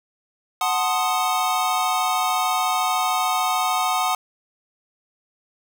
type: chord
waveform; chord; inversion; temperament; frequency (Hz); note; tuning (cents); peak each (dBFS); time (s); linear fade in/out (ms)
square; F# diminished seventh; none; equal; 740 / 880 / 1046.5 / 1244.5; F#5 / A5 / C6 / Eb6; 0 / 0 / 0 / 0; -24 / -28 / -28 / -25; 0.61-4.15; 2
effects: none